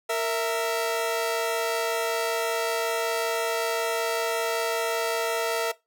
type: tone pair together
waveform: sawtooth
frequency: 461.3 / 659.3 Hz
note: A#4 / E5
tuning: -18 / 0 cents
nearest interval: tritone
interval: 618 cents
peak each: -23 dBFS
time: 0.09-5.72 s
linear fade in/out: 10 ms
effects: noise-tail reverb RT60 0.2 s tail -19 dB re dry